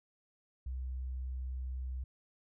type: tone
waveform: sine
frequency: 64 Hz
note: C2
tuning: 38 cents flat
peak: -36 dBFS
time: 0.66-2.04 s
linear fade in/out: 5 ms
effects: none